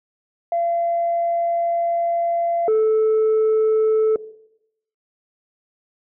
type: tone pair in turn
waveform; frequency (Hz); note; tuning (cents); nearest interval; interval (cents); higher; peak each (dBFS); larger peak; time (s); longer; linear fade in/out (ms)
sine; 683 / 437.1; F5 / A4; -39 / -11; minor sixth; 772; first; -17 / -11; second; 0.52-2.68 / 2.68-4.16; first; 2
effects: noise-tail reverb RT60 0.8 s tail -19 dB re dry + tanh soft clip ceiling -13 dBFS